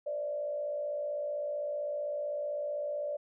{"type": "tone with frequency modulation", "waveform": "sine", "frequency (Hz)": 587.3, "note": "D5", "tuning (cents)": 0, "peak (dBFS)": -32, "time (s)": [0.06, 3.17], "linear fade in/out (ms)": 10, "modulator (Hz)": 55.7, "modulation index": 0.64, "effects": []}